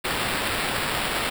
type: noise with sample-and-hold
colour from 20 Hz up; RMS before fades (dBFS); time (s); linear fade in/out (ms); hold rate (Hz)
blue; -26; 0.04-1.3; 10; 6300
effects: none